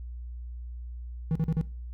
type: tone bursts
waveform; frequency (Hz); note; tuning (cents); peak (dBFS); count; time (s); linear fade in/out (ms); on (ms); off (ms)
triangle; 160.5; E3; -46; -21; 4; 1.31-1.612; 0; 44; 42
effects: noise-tail reverb RT60 0.4 s tail -19 dB re dry + added 60 Hz sine -36 dBFS peak until 1.93 s